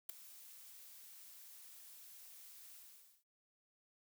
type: noise with ADSR envelope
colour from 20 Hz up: blue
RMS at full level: -38 dBFS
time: 0.09-3.24 s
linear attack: 6 ms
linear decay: 5 ms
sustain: -19 dB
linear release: 460 ms
effects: none